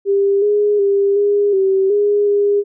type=tone with pitch steps; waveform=sine; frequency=397.5 / 414.4 / 398.5 / 408 / 384.9 / 411.1 / 407.1 Hz; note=G4 / G#4 / G4 / G#4 / G4 / G#4 / G#4; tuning=+24 / -4 / +28 / -31 / -32 / -18 / -35 cents; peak=-11 dBFS; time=0.05-2.64 s; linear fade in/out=50 ms; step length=370 ms; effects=none